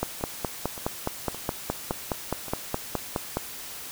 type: two click trains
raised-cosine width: 1 ms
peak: -11 / -24 dBFS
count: 17 / 5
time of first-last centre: 0.03-3.37 / 0.21-2.483 s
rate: 4.79 / 1.76 Hz
effects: white hiss -39 dBFS RMS until 3.91 s